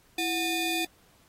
25% pulse ring-modulated tone, 1068 Hz, C6, 35 cents sharp, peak -20 dBFS, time 0.18-0.85 s, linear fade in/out 5 ms, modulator 1400 Hz, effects pink hiss -62 dBFS RMS until 1.28 s + AAC 48 kbps

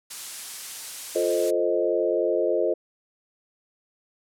blue noise, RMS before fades -32 dBFS, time 0.1-1.51 s, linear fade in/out 10 ms
sine chord, F dominant seventh, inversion none, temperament equal, 349.2 / 440 / 523.3 / 622.3 Hz, F4 / A4 / C5 / Eb5, 0 / 0 / 0 / 0 cents, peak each -26 dBFS, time 1.15-2.74 s, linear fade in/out 10 ms
effects low-pass 10000 Hz 12 dB/octave

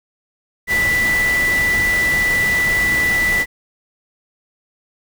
sine tone in noise, 1975.5 Hz, B6, in tune, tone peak -14 dBFS, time 0.67-3.46 s, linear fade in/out 50 ms, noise pink, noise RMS -25 dBFS, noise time 0.67-3.46 s, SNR +8 dB, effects none

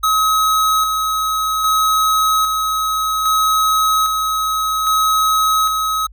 square tone with tremolo, 1276 Hz, D#6, 43 cents sharp, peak -13 dBFS, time 0.03-6.07 s, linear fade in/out 10 ms, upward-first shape square, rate 0.62 Hz, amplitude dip 35%, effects added 50 Hz sine -38 dBFS peak until 6.12 s

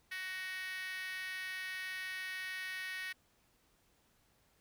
5% pulse tone with high-pass filter, 373.2 Hz, F#4, 15 cents sharp, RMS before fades -42 dBFS, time 0.11-3.13 s, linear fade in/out 10 ms, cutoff 1800 Hz, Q 5, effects pink hiss -72 dBFS RMS until 4.6 s

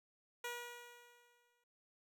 10% pulse tone with exponential decay, 481 Hz, B4, 46 cents flat, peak -32 dBFS, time 0.44-1.64 s, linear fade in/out 5 ms, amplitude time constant 260 ms, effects none

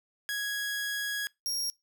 sawtooth tone pair in turn, 1661.2 / 5588 Hz, G#6 / F8, 0 / 0 cents, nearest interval octave + major sixth, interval 2100 cents, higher second, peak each -27 dBFS, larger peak neither, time 0.29-1.27 / 1.46-1.7 s, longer first, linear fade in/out 0 ms, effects noise-tail reverb RT60 0.2 s tail -24 dB re dry

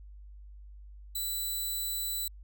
5% pulse tone, 3980 Hz, B7, 13 cents sharp, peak -24 dBFS, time 1.15-2.28 s, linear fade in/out 5 ms, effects added 50 Hz sine -46 dBFS peak until 2.43 s

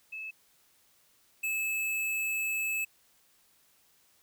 sine / square tone pair in turn, 2605 / 2605 Hz, E7 / E7, -21 / -21 cents, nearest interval unison, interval 0 cents, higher neither, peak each -37 / -30 dBFS, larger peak second, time 0.12-0.31 / 1.43-2.85 s, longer second, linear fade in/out 10 ms, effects white hiss -66 dBFS RMS until 4.22 s

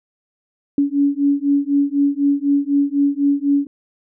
sine beating tone pair, 281.1 / 285.1 Hz, C#4 / C#4, +24 / +49 cents, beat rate 4 Hz, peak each -17 dBFS, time 0.78-3.67 s, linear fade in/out 2 ms, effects none

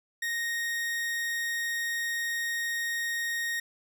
40% pulse tone, 1863 Hz, A#6, 2 cents flat, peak -28 dBFS, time 0.22-3.6 s, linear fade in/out 5 ms, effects none

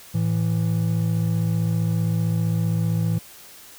triangle tone pair together, 110 / 165.39 Hz, A2 / E3, 0 / +6 cents, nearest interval perfect fifth, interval 706 cents, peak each -20 dBFS, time 0.14-3.19 s, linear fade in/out 10 ms, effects white hiss -45 dBFS RMS until 3.78 s

